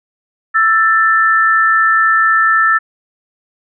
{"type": "tone pair together", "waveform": "sine", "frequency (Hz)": [1326, 1770], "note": ["E6", "A6"], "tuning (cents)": [10, 10], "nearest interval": "perfect fourth", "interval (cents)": 500, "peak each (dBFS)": -11, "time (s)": [0.54, 2.79], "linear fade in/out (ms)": 20, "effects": []}